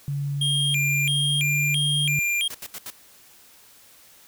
sine tone with pitch glide, 141.7 to 145.6 Hz, C#3 to D3, +38 to -15 cents, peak -24 dBFS, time 0.08-2.19 s, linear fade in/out 0 ms, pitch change +47 cents, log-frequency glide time 1.05-1.54 s
square tone with vibrato, 2778 Hz, F7, 10 cents flat, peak -22 dBFS, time 0.41-2.48 s, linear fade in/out 5 ms, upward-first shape square, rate 1.5 Hz, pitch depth 260 cents each way
white noise bursts, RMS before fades -35 dBFS, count 4, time 2.5-2.904 s, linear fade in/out 5 ms, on 47 ms, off 72 ms
effects white hiss -52 dBFS RMS until 4.27 s

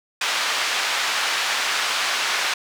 pink band-pass noise, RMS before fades -23 dBFS, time 0.21-2.54 s, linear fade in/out 5 ms, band 1200 to 5100 Hz, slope 12 dB/octave, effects none

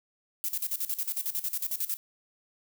violet noise with tremolo, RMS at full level -30 dBFS, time 0.44-1.97 s, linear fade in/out 0 ms, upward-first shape square, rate 11 Hz, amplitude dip 80%, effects none

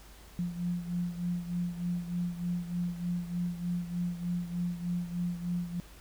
sine beating tone pair, 174.61 / 177.91 Hz, F3 / F3, 0 / +32 cents, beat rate 3.3 Hz, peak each -32 / -37 dBFS, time 0.39-5.8 s, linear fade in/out 0 ms, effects added 50 Hz sine -52 dBFS peak until 6 s + pink hiss -55 dBFS RMS until 6 s

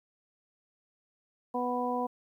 harmonic tone, 246.9 Hz, B3, in tune, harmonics 1 / 2 / 3 / 4, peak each -34 / -34 / -34 / -34 dBFS, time 1.54-2.07 s, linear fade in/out 10 ms, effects 11-bit

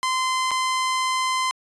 sawtooth tone with dropouts, 1034 Hz, C6, 21 cents flat, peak -17 dBFS, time 0.03-1.51 s, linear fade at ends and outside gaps 0 ms, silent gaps 0.509-0.515 s, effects resampled to 22050 Hz

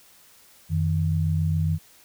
sine tone pair together, 90.19 / 157.4 Hz, F#2 / D#3, -44 / +20 cents, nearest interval minor seventh, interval 964 cents, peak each -23 dBFS, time 0.69-1.79 s, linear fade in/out 50 ms, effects white hiss -54 dBFS RMS until 2.04 s

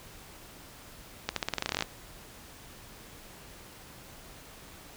accelerating click train, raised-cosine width 0.2 ms, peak -11 dBFS, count 15, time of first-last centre 1.29-1.824 s, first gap 73 ms, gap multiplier 0.89, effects pink hiss -50 dBFS RMS until 4.96 s

